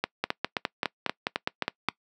two click trains, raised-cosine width 0.3 ms, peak -9 / -9 dBFS, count 9 / 8, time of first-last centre 0.24-1.886 / 0.04-1.887 s, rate 4.86 / 3.79 Hz, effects noise-tail reverb RT60 0.1 s tail -23 dB re dry + high-pass 200 Hz 12 dB/octave

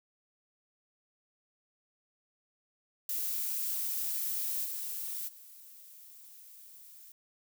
violet noise with level steps, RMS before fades -34 / -38 / -53 dBFS, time 3.09-7.12 s, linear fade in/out 2 ms, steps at 4.64 / 5.27 s, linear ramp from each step 20 ms, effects none

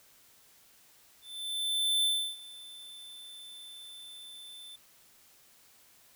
square tone with ADSR envelope, 3534 Hz, A7, 7 cents sharp, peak -25 dBFS, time 1.21-4.76 s, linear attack 830 ms, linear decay 320 ms, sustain -21 dB, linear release 6 ms, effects white hiss -61 dBFS RMS until 6.15 s

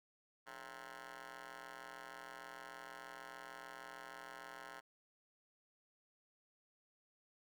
10% pulse ring-modulated tone, 126.5 Hz, B2, 42 cents sharp, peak -39 dBFS, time 0.46-4.81 s, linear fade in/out 20 ms, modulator 1180 Hz, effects none

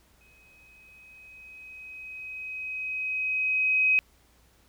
sine tone with exponential growth, 2529 Hz, D#7, 28 cents sharp, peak -18 dBFS, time 0.21-3.99 s, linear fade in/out 0 ms, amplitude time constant 820 ms, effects added 60 Hz sine -63 dBFS peak until 4.68 s + pink hiss -63 dBFS RMS until 4.68 s

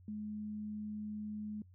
sine tone, 211.3 Hz, G#3, 30 cents sharp, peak -39 dBFS, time 0.08-1.62 s, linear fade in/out 2 ms, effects noise-tail reverb RT60 0.1 s tail -23 dB re dry + added 91 Hz sine -57 dBFS peak until 1.74 s

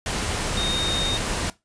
sine tone in noise, 3700 Hz, A#7, 14 cents flat, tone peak -24 dBFS, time 0.57-1.17 s, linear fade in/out 2 ms, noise pink, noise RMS -26 dBFS, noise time 0.06-1.5 s, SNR -1 dB, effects noise-tail reverb RT60 0.2 s tail -18 dB re dry + resampled to 22050 Hz

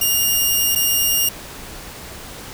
5% pulse tone with dropouts, 2830 Hz, F7, 22 cents sharp, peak -6 dBFS, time 0.01-1.29 s, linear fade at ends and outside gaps 5 ms, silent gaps 0.751-0.757 s, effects pink hiss -35 dBFS RMS until 2.53 s

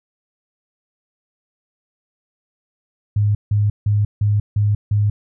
sine tone bursts, 103.83 Hz, G#2, in tune, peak -13 dBFS, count 6, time 3.16-5.1 s, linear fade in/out 5 ms, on 190 ms, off 160 ms, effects none

